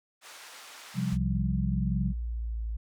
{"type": "band-pass noise", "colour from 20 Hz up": "pink", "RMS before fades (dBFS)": -48, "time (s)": [0.21, 1.18], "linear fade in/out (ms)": 50, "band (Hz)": [950, 9400], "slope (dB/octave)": 12}
{"type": "chord", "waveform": "sine", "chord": "C suspended fourth", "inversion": "none", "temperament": "equal", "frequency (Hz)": [130.81, 174.61, 196], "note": ["C3", "F3", "G3"], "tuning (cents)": [0, 0, 0], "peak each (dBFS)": -31, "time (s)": [0.94, 2.14], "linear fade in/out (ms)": 50}
{"type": "linear sweep", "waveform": "sine", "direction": "down", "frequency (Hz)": [65.41, 54.8], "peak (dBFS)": -30, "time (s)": [1.12, 2.77], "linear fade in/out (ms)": 10}
{"effects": []}